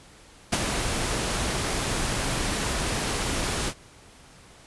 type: noise with ADSR envelope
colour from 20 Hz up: pink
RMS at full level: -21 dBFS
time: 0.52-3.74 s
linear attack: 10 ms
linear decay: 44 ms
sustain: -6 dB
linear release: 66 ms
effects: pink hiss -51 dBFS RMS until 4.66 s + resampled to 24000 Hz